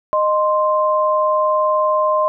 sine tone pair together, 616.4 / 1046.5 Hz, D#5 / C6, -16 / 0 cents, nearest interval major sixth, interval 916 cents, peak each -16 dBFS, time 0.13-2.28 s, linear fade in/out 0 ms, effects none

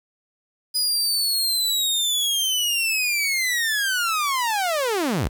sawtooth linear sweep, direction down, 4978 to 36.71 Hz, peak -17 dBFS, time 0.74-5.29 s, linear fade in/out 20 ms, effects 8-bit

